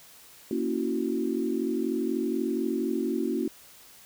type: chord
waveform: sine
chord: F# dominant seventh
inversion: first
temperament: equal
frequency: 233.1 / 277.2 / 329.6 / 370 Hz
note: A#3 / C#4 / E4 / F#4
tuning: 0 / 0 / 0 / 0 cents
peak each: -31 dBFS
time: 0.51-3.48 s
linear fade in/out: 2 ms
effects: white hiss -52 dBFS RMS until 4.05 s